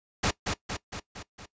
pink noise with echo, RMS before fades -25 dBFS, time 0.23-0.31 s, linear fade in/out 10 ms, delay 230 ms, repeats 5, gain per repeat -4 dB, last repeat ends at 1.46 s, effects noise-tail reverb RT60 0.1 s tail -19 dB re dry + resampled to 16000 Hz

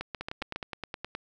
two click trains, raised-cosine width 0.3 ms, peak -19 / -18 dBFS, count 10 / 5, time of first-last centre 0.21-1.15 / 0.01-0.56 s, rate 9.57 / 7.27 Hz, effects none

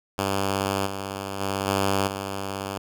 5% pulse tone with level steps, 98 Hz, G2, in tune, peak -12 / -19 / -14 / -10 / -18 dBFS, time 0.18-2.78 s, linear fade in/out 5 ms, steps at 0.86 / 1.4 / 1.67 / 2.07 s, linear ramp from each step 10 ms, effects none

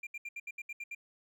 triangle tone bursts, 2386 Hz, D7, 27 cents sharp, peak -37 dBFS, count 9, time 0.03-0.949 s, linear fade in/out 5 ms, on 39 ms, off 71 ms, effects none

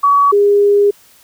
sine tone pair in turn, 1133 / 407 Hz, C#6 / G#4, +37 / -35 cents, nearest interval octave + tritone, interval 1772 cents, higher first, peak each -7 dBFS, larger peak neither, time 0.03-0.32 / 0.32-0.91 s, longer second, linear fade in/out 10 ms, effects white hiss -47 dBFS RMS until 1.23 s

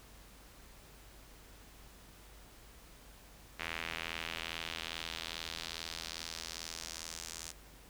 sawtooth tone with band-pass filter sweep, 82.41 Hz, E2, in tune, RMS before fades -43 dBFS, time 3.59-7.52 s, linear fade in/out 10 ms, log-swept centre 2300 to 7000 Hz, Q 1.8, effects added 50 Hz sine -58 dBFS peak until 7.89 s + pink hiss -58 dBFS RMS until 7.89 s

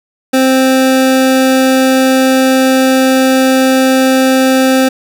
25% pulse tone, 262.2 Hz, C4, 4 cents sharp, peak -3 dBFS, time 0.33-4.89 s, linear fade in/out 10 ms, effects none

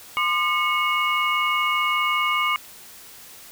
sine tone cluster, 1041 / 1206 / 2197 / 2860 Hz, C6 / D6 / C#7 / F7, -9 / +46 / -16 / +41 cents, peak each -28 / -23 / -23 / -28 dBFS, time 0.17-2.56 s, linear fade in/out 0 ms, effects white hiss -44 dBFS RMS until 3.51 s

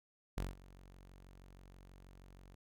sawtooth tone with ADSR envelope, 46.25 Hz, F#1, in tune, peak -31 dBFS, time 0.37-2.55 s, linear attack 11 ms, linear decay 170 ms, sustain -21 dB, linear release 6 ms, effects none

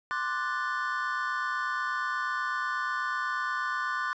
triangle chord, D dominant seventh, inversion third, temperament equal, 1046.5 / 1174.7 / 1480 / 1760 Hz, C6 / D6 / F#6 / A6, 0 / 0 / 0 / 0 cents, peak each -33 / -32 / -31 / -34 dBFS, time 0.11-4.13 s, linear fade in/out 0 ms, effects resampled to 16000 Hz + 10-bit

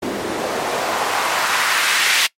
white noise with band-pass filter sweep, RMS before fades -19 dBFS, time 0.02-2.27 s, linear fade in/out 10 ms, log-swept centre 300 to 2500 Hz, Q 1.3, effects noise-tail reverb RT60 0.1 s tail -22 dB re dry + MP3 64 kbps

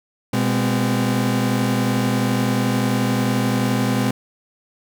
40% pulse tone cluster, 122.4 / 204.8 / 256.2 Hz, B2 / G#3 / C4, -15 / -24 / -36 cents, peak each -21 dBFS, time 0.33-4.11 s, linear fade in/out 5 ms, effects none

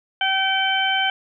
harmonic tone, 770 Hz, G5, 31 cents flat, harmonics 1 / 2 / 3 / 4, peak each -23 / -23 / -26 / -22 dBFS, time 0.21-1.1 s, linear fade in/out 2 ms, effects none

